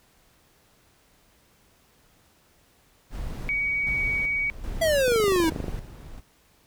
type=noise with tremolo; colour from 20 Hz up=brown; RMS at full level=-33 dBFS; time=3.1-6.21 s; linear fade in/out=50 ms; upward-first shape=square; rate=1.3 Hz; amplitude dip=60%
type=tone; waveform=sine; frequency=2257 Hz; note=C#7; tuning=31 cents sharp; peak=-23 dBFS; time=3.49-4.5 s; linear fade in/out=0 ms
type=exponential sweep; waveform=square; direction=down; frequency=673 to 311.1 Hz; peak=-20 dBFS; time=4.81-5.5 s; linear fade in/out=10 ms
type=click train; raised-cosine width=2 ms; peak=-18 dBFS; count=16; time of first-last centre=5.08-5.682 s; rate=24.9 Hz
effects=pink hiss -61 dBFS RMS until 6.66 s